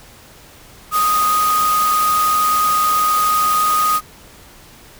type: tone in noise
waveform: sine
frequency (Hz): 1244.5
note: D#6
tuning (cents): 0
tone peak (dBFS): -13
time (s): 0.91-4.01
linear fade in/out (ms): 50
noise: white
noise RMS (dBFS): -24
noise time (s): 0.91-4.01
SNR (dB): +8
effects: pink hiss -43 dBFS RMS until 4.99 s